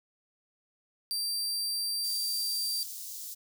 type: tone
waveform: sawtooth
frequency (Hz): 4699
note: D8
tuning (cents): 0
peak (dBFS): -27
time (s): 1.11-2.83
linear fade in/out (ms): 0
type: high-pass noise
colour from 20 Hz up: white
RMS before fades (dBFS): -41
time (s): 2.03-3.35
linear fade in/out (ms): 20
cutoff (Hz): 4500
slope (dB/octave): 24
effects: none